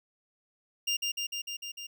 25% pulse tone with echo, 2800 Hz, F7, 4 cents sharp, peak -23 dBFS, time 0.87-0.97 s, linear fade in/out 10 ms, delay 150 ms, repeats 6, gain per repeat -2 dB, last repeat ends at 1.87 s, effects none

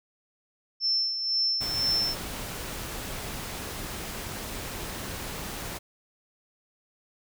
sine tone with tremolo, 5340 Hz, E8, 22 cents sharp, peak -22 dBFS, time 0.8-2.16 s, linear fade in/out 50 ms, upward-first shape sine, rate 2 Hz, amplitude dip 55%
pink noise, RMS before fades -36 dBFS, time 1.6-5.79 s, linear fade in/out 20 ms
effects none

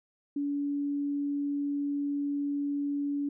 sine tone, 285.6 Hz, D4, 48 cents flat, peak -28 dBFS, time 0.36-3.29 s, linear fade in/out 5 ms, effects none

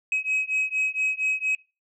sine beating tone pair, 2543 / 2547.3 Hz, D#7 / D#7, +37 / +40 cents, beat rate 4.3 Hz, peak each -24 dBFS, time 0.12-1.55 s, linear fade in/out 2 ms, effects noise-tail reverb RT60 0.3 s tail -25 dB re dry + tanh soft clip ceiling -19 dBFS

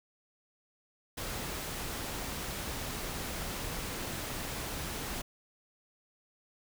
pink noise, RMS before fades -38 dBFS, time 1.17-5.22 s, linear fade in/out 10 ms, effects none

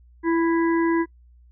harmonic tone with a mistuned harmonic, 330.4 Hz, E4, 4 cents sharp, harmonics 1 / 3 / 5 / 6, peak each -18 / -28 / -32 / -34 dBFS, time 0.23-1.06 s, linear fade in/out 50 ms, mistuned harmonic 1, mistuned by +15 cents, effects noise-tail reverb RT60 0.1 s tail -24 dB re dry + added 60 Hz sine -49 dBFS peak until 1.51 s

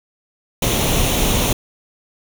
pink noise with comb filter, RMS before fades -17 dBFS, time 0.62-1.53 s, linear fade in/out 5 ms, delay 0.31 ms, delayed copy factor +0.55, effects none

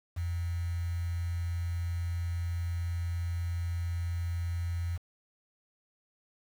sine tone with quantisation, 85.7 Hz, F2, 32 cents flat, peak -30 dBFS, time 0.16-4.98 s, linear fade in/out 20 ms, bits 8, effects none

